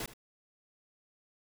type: noise with echo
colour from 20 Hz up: pink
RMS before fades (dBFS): -38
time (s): 0-0.06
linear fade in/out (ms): 2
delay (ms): 76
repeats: 1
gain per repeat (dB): -15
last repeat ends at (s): 0.136
effects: none